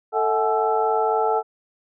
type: tone cluster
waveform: sine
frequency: 443.3 / 650 / 748 / 852 / 1328 Hz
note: A4 / E5 / F#5 / G#5 / E6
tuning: +13 / -24 / +19 / +44 / +12 cents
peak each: -22 / -28 / -24 / -23 / -28 dBFS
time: 0.12-1.43 s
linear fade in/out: 50 ms
effects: none